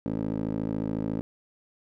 15% pulse tone with band-pass filter, 54 Hz, A1, 32 cents flat, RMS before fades -30 dBFS, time 0.06-1.21 s, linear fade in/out 0 ms, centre 310 Hz, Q 2.9, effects none

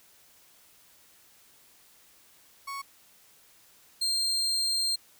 35% pulse tone pair in turn, 1108.7 / 4186 Hz, C#6 / C8, 0 / 0 cents, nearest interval octave + major seventh, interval 2300 cents, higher second, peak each -33 / -24 dBFS, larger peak second, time 2.67-2.82 / 4.01-4.96 s, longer second, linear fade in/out 10 ms, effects white hiss -59 dBFS RMS until 5.19 s

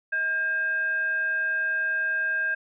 sine tone with frequency modulation, 1605 Hz, G6, 40 cents sharp, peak -23 dBFS, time 0.12-2.55 s, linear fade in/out 10 ms, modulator 970 Hz, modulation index 0.23, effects none

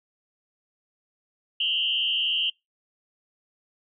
sine tone with frequency modulation, 2983 Hz, F#7, 13 cents sharp, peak -22 dBFS, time 1.6-2.5 s, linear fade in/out 5 ms, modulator 83.8 Hz, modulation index 2.5, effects noise-tail reverb RT60 0.2 s tail -26 dB re dry

